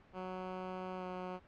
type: tone with pitch glide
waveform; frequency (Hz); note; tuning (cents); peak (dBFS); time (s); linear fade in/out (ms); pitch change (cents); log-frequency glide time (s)
10% pulse; 185 to 182.88; F#3 to F#3; 0 to -20; -32; 0.13-1.4; 50; -20; 0.97-1.04
effects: pink hiss -62 dBFS RMS until 1.47 s + low-pass 2000 Hz 12 dB/octave